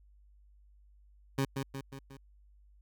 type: tone with echo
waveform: 20% pulse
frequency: 136 Hz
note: C#3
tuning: 33 cents flat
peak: -23 dBFS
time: 1.38-1.45 s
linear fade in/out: 5 ms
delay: 180 ms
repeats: 4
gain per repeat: -5 dB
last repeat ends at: 2.17 s
effects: added 50 Hz sine -58 dBFS peak until 2.81 s